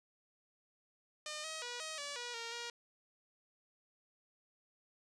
5% pulse tone with pitch steps, 607 / 634 / 484.5 / 631 / 574 / 483.1 / 463.1 / 473.8 Hz, D#5 / D#5 / B4 / D#5 / D5 / B4 / A#4 / A#4, -43 / +32 / -33 / +24 / -40 / -38 / -11 / +28 cents, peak -30 dBFS, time 1.26-2.7 s, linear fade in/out 2 ms, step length 180 ms, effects resampled to 22050 Hz + 11-bit

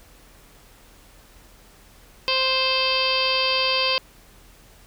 harmonic tone, 523.3 Hz, C5, in tune, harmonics 1 / 2 / 3 / 4 / 5 / 6 / 7 / 8 / 9 / 10, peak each -27 / -27 / -37 / -35 / -25 / -26 / -32 / -32 / -25 / -37 dBFS, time 2.28-3.98 s, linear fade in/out 0 ms, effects added 41 Hz sine -52 dBFS peak until 4.86 s + pink hiss -52 dBFS RMS until 4.86 s

